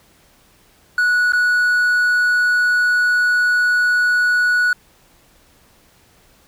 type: tone with dropouts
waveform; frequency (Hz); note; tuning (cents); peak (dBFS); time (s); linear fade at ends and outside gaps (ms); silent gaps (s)
triangle; 1468; F#6; -14; -11; 0.98-4.73; 2; 1.322-1.333
effects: pink hiss -53 dBFS RMS until 6.47 s